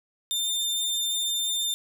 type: tone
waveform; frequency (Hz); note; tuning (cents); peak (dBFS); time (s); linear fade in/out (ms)
sawtooth; 3603; A7; +40; -22; 0.31-1.74; 0
effects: none